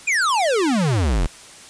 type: exponential sweep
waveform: square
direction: down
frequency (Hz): 2526 to 36.71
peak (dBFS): -17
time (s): 0.07-1.27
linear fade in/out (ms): 10
effects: white hiss -42 dBFS RMS until 1.69 s + resampled to 22050 Hz